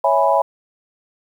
sine chord, C# minor seventh, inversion none, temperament equal with one note detuned, 554.4 / 657 / 830.6 / 987.8 Hz, C#5 / E5 / G#5 / B5, 0 / -6 / 0 / 0 cents, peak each -18 dBFS, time 0.04-0.42 s, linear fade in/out 5 ms, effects 8-bit

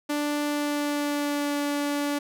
sawtooth tone with pitch glide, 293.7 to 288.7 Hz, D4 to D4, 0 to -30 cents, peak -21 dBFS, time 0.09-2.19 s, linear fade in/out 10 ms, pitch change -30 cents, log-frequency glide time 0.45-1.56 s, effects none

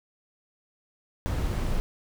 brown noise, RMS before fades -27 dBFS, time 1.26-1.8 s, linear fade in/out 0 ms, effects none

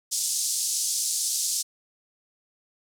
white band-pass noise, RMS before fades -27 dBFS, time 0.11-1.63 s, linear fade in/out 20 ms, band 4800 to 9400 Hz, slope 24 dB/octave, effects none

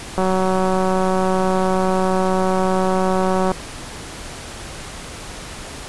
click train, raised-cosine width 1 ms, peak -6 dBFS, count 625, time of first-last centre 0.18-3.517 s, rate 187 Hz, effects pink hiss -33 dBFS RMS until 5.88 s + resampled to 24000 Hz

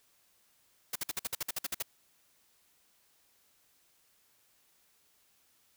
white noise bursts, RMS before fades -34 dBFS, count 12, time 0.93-1.825 s, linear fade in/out 5 ms, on 26 ms, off 53 ms, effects white hiss -69 dBFS RMS until 5.76 s

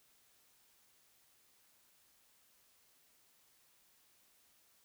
silence, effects white hiss -70 dBFS RMS until 4.84 s

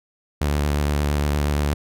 sawtooth tone with vibrato, 73.1 Hz, D2, 7 cents flat, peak -15 dBFS, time 0.41-1.74 s, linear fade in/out 5 ms, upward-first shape sine, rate 8.6 Hz, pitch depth 27 cents each way, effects none

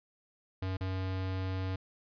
square tone with dropouts, 94.1 Hz, F#2, 30 cents sharp, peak -33 dBFS, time 0.62-1.76 s, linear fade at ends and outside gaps 5 ms, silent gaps 0.77-0.808 s, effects resampled to 11025 Hz

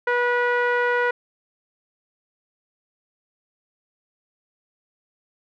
sawtooth tone with low-pass filter, 486.7 Hz, B4, 25 cents flat, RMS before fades -21 dBFS, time 0.07-1.11 s, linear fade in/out 5 ms, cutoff 1700 Hz, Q 3.3, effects none

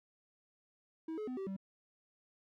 triangle tone with pitch steps, 322 / 427 / 253.3 / 386.2 / 193.3 Hz, E4 / G#4 / B3 / G4 / G3, -41 / +48 / +44 / -26 / -24 cents, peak -36 dBFS, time 1.08-1.565 s, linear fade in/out 5 ms, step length 97 ms, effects none

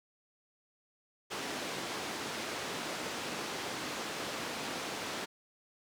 pink band-pass noise, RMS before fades -39 dBFS, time 1.3-5.26 s, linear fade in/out 20 ms, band 250 to 6500 Hz, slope 12 dB/octave, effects none

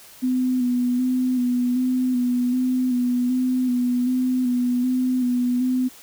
sine tone with vibrato, 250.3 Hz, B3, 23 cents sharp, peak -18 dBFS, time 0.22-5.89 s, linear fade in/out 20 ms, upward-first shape square, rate 1.3 Hz, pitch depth 27 cents each way, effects white hiss -46 dBFS RMS until 6.02 s

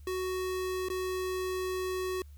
square tone with dropouts, 371 Hz, F#4, 5 cents sharp, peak -32 dBFS, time 0.07-2.22 s, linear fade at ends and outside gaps 2 ms, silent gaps 0.886-0.9 s, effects added 72 Hz sine -47 dBFS peak until 2.37 s + white hiss -68 dBFS RMS until 2.37 s

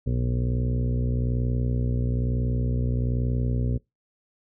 harmonic tone with a mistuned harmonic, 61.1 Hz, B1, 18 cents flat, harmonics 1 / 2 / 3 / 4 / 5 / 6 / 7 / 8 / 9, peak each -26 / -25 / -39 / -32 / -44 / -43 / -39 / -43 / -45 dBFS, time 0.06-3.78 s, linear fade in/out 10 ms, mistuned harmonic 1, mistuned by +17 cents, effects noise-tail reverb RT60 0.2 s tail -24 dB re dry

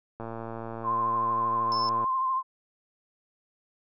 click train, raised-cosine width 1 ms, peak -23 dBFS, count 211, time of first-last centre 0.2-2.042 s, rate 114 Hz
sine tone with vibrato, 1046.5 Hz, C6, in tune, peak -24 dBFS, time 0.83-2.43 s, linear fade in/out 50 ms, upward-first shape triangle, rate 13 Hz, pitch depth 41 cents each way
sine tone, 5274 Hz, E8, in tune, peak -31 dBFS, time 1.72-1.89 s, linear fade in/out 0 ms
effects none

